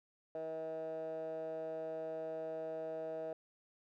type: tone with band-pass filter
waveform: 15% pulse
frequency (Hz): 160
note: D#3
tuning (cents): +49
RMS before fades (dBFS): -42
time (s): 0.35-3.33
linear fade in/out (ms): 2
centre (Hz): 590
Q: 6.2
effects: none